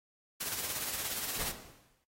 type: noise with tremolo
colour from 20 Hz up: white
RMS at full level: -35 dBFS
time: 0.4-1.52 s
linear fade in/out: 10 ms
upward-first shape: sine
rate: 17 Hz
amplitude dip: 45%
type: noise with exponential decay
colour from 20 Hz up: pink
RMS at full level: -38 dBFS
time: 1.39-2.04 s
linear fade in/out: 2 ms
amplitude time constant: 140 ms
effects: noise-tail reverb RT60 0.2 s tail -19 dB re dry + AAC 48 kbps